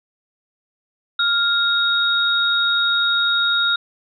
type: tone pair together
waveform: sine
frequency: 1400 / 3752 Hz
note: F6 / A#7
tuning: +4 / +11 cents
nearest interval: octave + perfect fourth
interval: 1707 cents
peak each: -18 dBFS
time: 1.19-3.76 s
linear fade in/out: 5 ms
effects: none